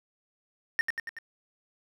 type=tone with echo; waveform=triangle; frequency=1830 Hz; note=A#6; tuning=32 cents flat; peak=-20 dBFS; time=0.79-0.81 s; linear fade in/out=0 ms; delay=94 ms; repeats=4; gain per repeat=-4 dB; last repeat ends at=1.186 s; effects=none